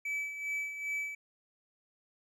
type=tone with tremolo; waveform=triangle; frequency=2300 Hz; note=D7; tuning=37 cents flat; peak=-30 dBFS; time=0.05-1.15 s; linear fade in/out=5 ms; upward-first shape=sine; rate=2.5 Hz; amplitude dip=60%; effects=none